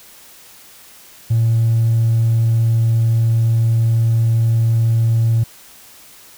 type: tone with hard clipping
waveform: sine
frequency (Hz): 114.3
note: A#2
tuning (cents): -34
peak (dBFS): -12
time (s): 1.3-5.44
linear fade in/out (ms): 10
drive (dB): 1
effects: white hiss -43 dBFS RMS until 6.37 s